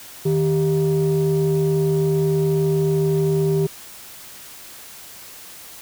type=tone pair together; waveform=sine; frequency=155.56 / 393.2 Hz; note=D#3 / G4; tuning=0 / +5 cents; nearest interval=octave + major third; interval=1605 cents; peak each=-17 dBFS; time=0.25-3.67 s; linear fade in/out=10 ms; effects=tanh soft clip ceiling -12 dBFS + white hiss -40 dBFS RMS until 5.81 s